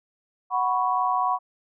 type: chord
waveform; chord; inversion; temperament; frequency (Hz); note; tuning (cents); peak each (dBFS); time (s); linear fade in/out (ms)
sine; F# suspended fourth; none; just; 740 / 986.7 / 1110; F#5 / B5 / C#6; 0 / -2 / +2; -25; 0.5-1.39; 50
effects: none